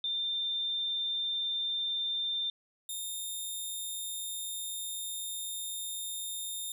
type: tone pair in turn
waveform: sine / 10% pulse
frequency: 3589 / 3648 Hz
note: A7 / A#7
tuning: +34 / -38 cents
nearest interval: unison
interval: 28 cents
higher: second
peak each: -30 / -28 dBFS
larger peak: second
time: 0.04-2.5 / 2.89-6.72 s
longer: second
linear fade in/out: 2 ms
effects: none